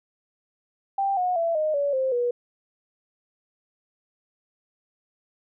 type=tone with pitch steps; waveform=sine; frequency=787 / 725.9 / 669.5 / 617.5 / 569.5 / 525.3 / 484.5 Hz; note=G5 / F#5 / E5 / D#5 / C#5 / C5 / B4; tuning=+7 / -33 / +27 / -13 / +47 / +7 / -33 cents; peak=-21 dBFS; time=0.98-2.31 s; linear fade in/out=5 ms; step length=190 ms; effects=none